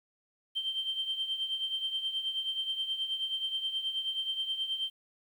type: tone with tremolo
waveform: sine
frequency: 3133 Hz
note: G7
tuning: 2 cents flat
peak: -27 dBFS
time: 0.55-4.9 s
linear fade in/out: 20 ms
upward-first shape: triangle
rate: 9.4 Hz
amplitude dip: 75%
effects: tanh soft clip ceiling -24 dBFS + 10-bit